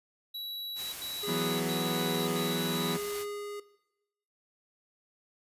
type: tone bursts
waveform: square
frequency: 3914 Hz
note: B7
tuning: 16 cents flat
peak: -37 dBFS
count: 4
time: 0.34-2.946 s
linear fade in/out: 10 ms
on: 590 ms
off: 82 ms
type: noise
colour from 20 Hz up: white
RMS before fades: -41 dBFS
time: 0.75-3.26 s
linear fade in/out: 50 ms
type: tone with tremolo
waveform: square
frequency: 410.8 Hz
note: G#4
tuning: 19 cents flat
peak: -35 dBFS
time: 1.23-3.6 s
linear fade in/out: 5 ms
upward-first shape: sine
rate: 1.2 Hz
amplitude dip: 35%
type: chord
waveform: sawtooth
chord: E suspended second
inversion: none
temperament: equal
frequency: 164.81 / 185 / 246.9 Hz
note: E3 / F#3 / B3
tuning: 0 / 0 / 0 cents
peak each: -31 dBFS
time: 1.27-2.98 s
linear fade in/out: 20 ms
effects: noise-tail reverb RT60 0.9 s tail -18 dB re dry + resampled to 32000 Hz